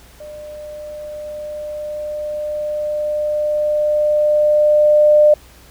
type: tone with level ramp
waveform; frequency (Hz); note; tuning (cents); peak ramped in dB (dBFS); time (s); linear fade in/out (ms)
sine; 600; D5; +37; -31 to -6; 0.2-5.34; 5
effects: added 60 Hz sine -46 dBFS peak until 5.7 s + pink hiss -46 dBFS RMS until 5.7 s